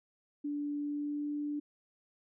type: tone with pitch glide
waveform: sine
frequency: 291.1 to 293.6 Hz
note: D4 to D4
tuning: -15 to 0 cents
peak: -33 dBFS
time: 0.44-1.6 s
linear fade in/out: 10 ms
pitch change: +15 cents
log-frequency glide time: 0.78-1.31 s
effects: none